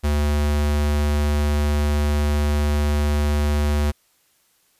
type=tone; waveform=square; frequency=73.7 Hz; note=D2; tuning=7 cents sharp; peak=-18 dBFS; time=0.03-3.92 s; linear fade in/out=20 ms; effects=white hiss -62 dBFS RMS until 4.79 s + resampled to 32000 Hz